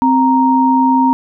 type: tone pair together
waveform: sine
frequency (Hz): 260.8 / 932.6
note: C4 / A#5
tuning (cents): -5 / +1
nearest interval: octave + minor seventh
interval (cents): 2206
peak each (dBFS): -11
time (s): 0.02-1.13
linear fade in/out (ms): 0
effects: none